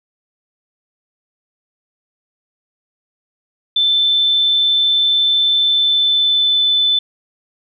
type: tone with pitch glide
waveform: sine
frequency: 3534 to 3512 Hz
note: A7 to A7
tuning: +7 to -4 cents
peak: -11 dBFS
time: 3.76-6.99 s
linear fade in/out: 5 ms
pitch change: -11 cents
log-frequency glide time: 5.61-6.65 s
effects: none